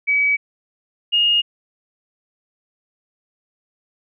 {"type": "tone pair in turn", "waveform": "sine", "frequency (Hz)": [2278, 2851], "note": ["C#7", "F7"], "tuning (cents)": [47, 35], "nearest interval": "major third", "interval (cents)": 388, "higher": "second", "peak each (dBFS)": [-14, -13], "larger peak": "second", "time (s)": [[0.07, 0.37], [1.12, 1.42]], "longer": "neither", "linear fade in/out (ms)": 20, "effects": []}